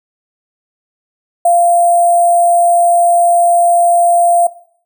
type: tone with sample-and-hold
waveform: sine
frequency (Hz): 693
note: F5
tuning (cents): -14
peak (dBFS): -6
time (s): 1.45-4.47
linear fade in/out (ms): 5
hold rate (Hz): 8820
effects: noise-tail reverb RT60 0.6 s tail -18 dB re dry